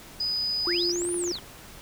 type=tone; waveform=sine; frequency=4978 Hz; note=D#8; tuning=in tune; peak=-25 dBFS; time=0.2-0.92 s; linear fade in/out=5 ms
type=linear two-way sweep; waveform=sine; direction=up then down; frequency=504 to 9956 to 2830 Hz; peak=-30 dBFS; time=0.64-1.4 s; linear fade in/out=50 ms; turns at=1.15 s
type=tone with vibrato; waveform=sine; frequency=349.2 Hz; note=F4; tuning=in tune; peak=-27 dBFS; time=0.67-1.32 s; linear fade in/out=2 ms; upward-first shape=sine; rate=15 Hz; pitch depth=8 cents each way
type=clicks; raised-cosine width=0.5 ms; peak=-27 dBFS; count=11; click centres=0.895 / 0.959 / 1.019 / 1.051 / 1.09 / 1.143 / 1.238 / 1.277 / 1.312 / 1.355 / 1.386 s
effects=pink hiss -46 dBFS RMS until 1.81 s